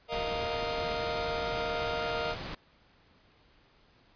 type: chord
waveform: sawtooth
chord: Bb suspended fourth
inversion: none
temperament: just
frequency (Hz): 466.2 / 621.6 / 699.2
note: Bb4 / Eb5 / F5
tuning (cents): 0 / -2 / +2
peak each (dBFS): -31 / -32 / -32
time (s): 0.08-2.36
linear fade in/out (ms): 50
type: noise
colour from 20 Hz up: pink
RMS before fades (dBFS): -39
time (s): 0.12-2.55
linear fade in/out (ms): 5
effects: pink hiss -63 dBFS RMS until 4.15 s + resampled to 11025 Hz